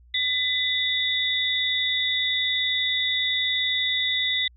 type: tone cluster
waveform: sine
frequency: 2007 / 3510 / 3771 Hz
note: B6 / A7 / A#7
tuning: +27 / -5 / +19 cents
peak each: -26 / -25 / -27 dBFS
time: 0.14-4.48 s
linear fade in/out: 5 ms
effects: added 60 Hz sine -50 dBFS peak until 4.56 s